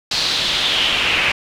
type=noise with band-pass filter sweep; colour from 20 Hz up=brown; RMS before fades=-18 dBFS; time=0.11-1.32 s; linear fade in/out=5 ms; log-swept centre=4400 to 2500 Hz; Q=3.7; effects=none